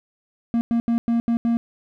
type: tone bursts at uneven times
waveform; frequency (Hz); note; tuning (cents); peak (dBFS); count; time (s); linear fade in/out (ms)
triangle; 233.1; A#3; 0; -15; 6; 0.54-0.61 / 0.71-0.8 / 0.88-0.98 / 1.08-1.2 / 1.28-1.37 / 1.45-1.57; 0
effects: none